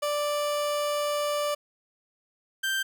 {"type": "tone pair in turn", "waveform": "30% pulse", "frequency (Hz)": [587.3, 1567.9], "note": ["D5", "G6"], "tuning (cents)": [0, 0], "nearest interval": "octave + perfect fourth", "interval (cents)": 1700, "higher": "second", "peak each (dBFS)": -23, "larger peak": "neither", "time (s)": [[0.02, 1.55], [2.63, 2.83]], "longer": "first", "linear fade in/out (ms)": 10, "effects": []}